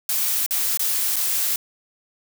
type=noise with dropouts; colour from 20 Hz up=blue; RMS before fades=-22 dBFS; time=0.09-1.56 s; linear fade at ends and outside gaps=2 ms; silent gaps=0.463-0.508 / 0.773-0.794 / 1.16-1.164 s; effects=none